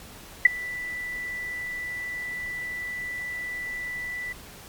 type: tone with ADSR envelope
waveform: sine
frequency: 1975.5 Hz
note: B6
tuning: in tune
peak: -6 dBFS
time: 0.45-4.33 s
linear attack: 6 ms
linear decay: 14 ms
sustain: -24 dB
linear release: 10 ms
effects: pink hiss -45 dBFS RMS until 4.68 s + MP3 96 kbps